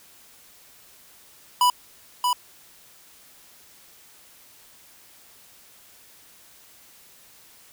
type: tone with echo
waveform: square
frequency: 987.8 Hz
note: B5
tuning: in tune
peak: -16 dBFS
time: 1.61-1.7 s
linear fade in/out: 2 ms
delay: 630 ms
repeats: 1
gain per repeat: -4 dB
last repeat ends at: 2.33 s
effects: white hiss -52 dBFS RMS until 7.72 s